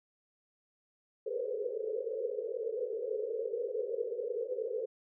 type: band-pass noise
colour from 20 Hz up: pink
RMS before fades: -36 dBFS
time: 1.26-4.86 s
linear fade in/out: 10 ms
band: 420 to 510 Hz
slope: 96 dB/octave
effects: none